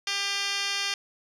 10% pulse tone with band-pass filter, 398.6 Hz, G4, 29 cents sharp, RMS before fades -29 dBFS, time 0.07-0.94 s, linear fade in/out 2 ms, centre 4000 Hz, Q 7.8, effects resampled to 32000 Hz

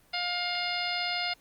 harmonic tone, 709 Hz, F5, 26 cents sharp, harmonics 1 / 2 / 3 / 4 / 5 / 6 / 7, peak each -35 / -38 / -34 / -37 / -38 / -36 / -37 dBFS, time 0.13-1.34 s, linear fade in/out 10 ms, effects pink hiss -62 dBFS RMS until 1.4 s + Opus 24 kbps

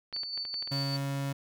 clicks, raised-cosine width 0.3 ms, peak -29 dBFS, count 8, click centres 0.127 / 0.164 / 0.234 / 0.376 / 0.452 / 0.542 / 0.625 / 0.675 s
sine tone with tremolo, 4500 Hz, C#8, 25 cents sharp, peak -32 dBFS, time 0.13-0.97 s, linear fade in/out 10 ms, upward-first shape square, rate 5 Hz, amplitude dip 35%
35% pulse tone, 138.59 Hz, C#3, in tune, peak -29 dBFS, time 0.71-1.33 s, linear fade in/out 10 ms
effects none

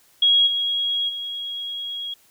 sine tone with level steps, 3303 Hz, G#7, 10 cents flat, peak -13 / -20 / -27 dBFS, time 0.22-2.14 s, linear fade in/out 5 ms, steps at 0.46 / 1.08 s, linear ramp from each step 20 ms, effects white hiss -57 dBFS RMS until 2.3 s

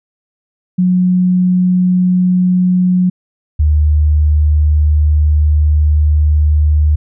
sine tone pair in turn, 181.8 / 75.47 Hz, F#3 / D2, -30 / +48 cents, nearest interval octave + minor third, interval 1522 cents, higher first, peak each -8 / -7 dBFS, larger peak second, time 0.78-3.1 / 3.59-6.96 s, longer second, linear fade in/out 10 ms, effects none

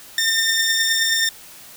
15% pulse beating tone pair, 1809 / 1818.5 Hz, A6 / A#6, +48 / -43 cents, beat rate 9.5 Hz, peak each -11 / -19 dBFS, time 0.18-1.29 s, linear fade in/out 2 ms, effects white hiss -42 dBFS RMS until 1.76 s

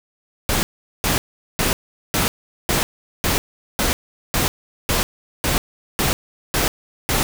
pink noise bursts, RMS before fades -19 dBFS, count 13, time 0.49-7.23 s, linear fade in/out 0 ms, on 140 ms, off 410 ms, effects none

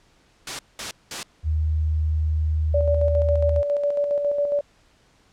white noise bursts, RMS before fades -29 dBFS, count 3, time 0.47-1.23 s, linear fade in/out 2 ms, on 120 ms, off 200 ms
sine tone with pitch glide, 77.78 to 78.37 Hz, D#2 to D#2, 0 to +13 cents, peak -19 dBFS, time 1.43-3.63 s, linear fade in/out 50 ms, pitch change +13 cents, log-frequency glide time 2.75-2.94 s
sine tone with tremolo, 577 Hz, D5, 31 cents flat, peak -18 dBFS, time 2.74-4.61 s, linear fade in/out 5 ms, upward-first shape square, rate 7.3 Hz, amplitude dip 40%
effects pink hiss -59 dBFS RMS until 5.32 s + low-pass 7000 Hz 12 dB/octave

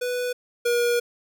square tone pair in turn, 493.9 / 478.7 Hz, B4 / A#4, 0 / +46 cents, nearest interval minor second, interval 54 cents, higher first, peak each -25 / -20 dBFS, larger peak second, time 0.01-0.33 / 0.65-1 s, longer second, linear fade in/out 10 ms, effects none

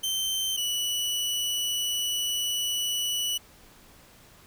sawtooth tone pair in turn, 3106 / 2953 Hz, G7 / F#7, -17 / -4 cents, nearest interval minor second, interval 87 cents, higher first, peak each -23 dBFS, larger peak neither, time 0.03-0.57 / 0.57-3.38 s, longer second, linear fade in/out 10 ms, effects pink hiss -54 dBFS RMS until 4.46 s

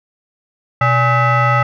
sine tone with frequency modulation, 578 Hz, D5, 28 cents flat, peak -9 dBFS, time 0.81-1.63 s, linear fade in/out 5 ms, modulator 703 Hz, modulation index 1.9, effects tanh soft clip ceiling -6 dBFS

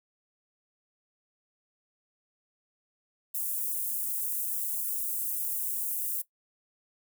white high-pass noise, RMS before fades -32 dBFS, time 3.34-6.22 s, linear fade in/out 10 ms, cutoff 9500 Hz, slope 24 dB/octave, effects noise-tail reverb RT60 0.1 s tail -17 dB re dry

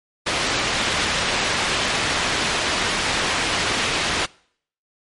white low-pass noise, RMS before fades -22 dBFS, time 0.26-4.26 s, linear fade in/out 10 ms, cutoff 3500 Hz, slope 12 dB/octave, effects noise-tail reverb RT60 0.6 s tail -24 dB re dry + MP3 48 kbps

